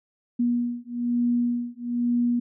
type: beating tone pair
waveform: sine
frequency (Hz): 240 / 241.1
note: B3 / B3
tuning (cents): -49 / -41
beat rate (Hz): 1.1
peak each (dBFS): -25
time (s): 0.39-2.4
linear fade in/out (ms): 10
effects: none